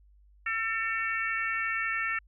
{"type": "harmonic tone", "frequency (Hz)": 449.1, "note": "A4", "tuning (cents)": 35, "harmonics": [3, 4, 5, 6], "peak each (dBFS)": [-34, -31, -34, -37], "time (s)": [0.46, 2.19], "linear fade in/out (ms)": 5, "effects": ["added 50 Hz sine -56 dBFS peak until 2.27 s"]}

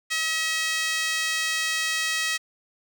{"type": "tone with high-pass filter", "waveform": "5% pulse", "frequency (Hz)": 640, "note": "D#5", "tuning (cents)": 49, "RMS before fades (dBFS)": -26, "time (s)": [0.1, 2.38], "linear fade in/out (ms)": 20, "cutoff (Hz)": 1800, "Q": 2.5, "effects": []}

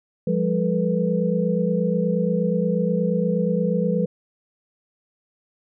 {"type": "tone cluster", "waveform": "sine", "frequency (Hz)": [174.9, 203.3, 440.2, 490.8], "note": ["F3", "G#3", "A4", "B4"], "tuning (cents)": [3, -37, 1, -11], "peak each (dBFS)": [-22, -24, -29, -24], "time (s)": [0.27, 4.06], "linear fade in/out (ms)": 5, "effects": []}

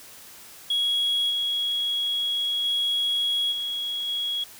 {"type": "tone with level steps", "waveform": "sine", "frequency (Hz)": 3322, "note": "G#7", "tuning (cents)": 0, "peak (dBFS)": [-19, -22, -20, -26, -24], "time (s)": [0.7, 4.44], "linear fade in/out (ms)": 5, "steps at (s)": [1.29, 2.64, 3.51, 4.07], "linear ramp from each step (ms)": 20, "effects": ["tanh soft clip ceiling -19 dBFS", "white hiss -46 dBFS RMS until 4.59 s"]}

